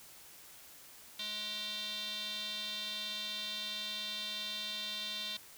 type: tone with band-pass filter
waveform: square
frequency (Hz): 210.7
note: G#3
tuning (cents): +25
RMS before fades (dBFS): -40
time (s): 1.19-5.37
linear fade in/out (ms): 5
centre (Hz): 3700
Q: 6.1
effects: white hiss -55 dBFS RMS until 5.57 s